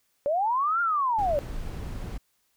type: linear two-way sweep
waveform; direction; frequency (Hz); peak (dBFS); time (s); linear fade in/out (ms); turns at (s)
sine; up then down; 548 to 1419 to 548; -22; 0.26-1.39; 0; 0.81
type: noise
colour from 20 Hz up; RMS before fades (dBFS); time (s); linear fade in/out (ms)
brown; -34; 1.18-2.18; 10
effects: white hiss -71 dBFS RMS until 2.56 s